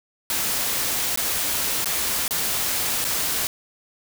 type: noise with dropouts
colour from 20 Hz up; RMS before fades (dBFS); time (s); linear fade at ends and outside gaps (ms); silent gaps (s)
white; -24; 0.3-3.47; 1; 1.16-1.174 / 1.845-1.857 / 2.28-2.308 / 3.044-3.049
effects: none